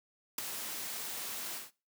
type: noise with ADSR envelope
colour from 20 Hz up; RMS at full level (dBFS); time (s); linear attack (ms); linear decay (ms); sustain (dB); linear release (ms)
white; -30; 0.38-1.71; 5; 5; -10; 170
effects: noise-tail reverb RT60 0.3 s tail -20 dB re dry + high-pass 150 Hz 12 dB/octave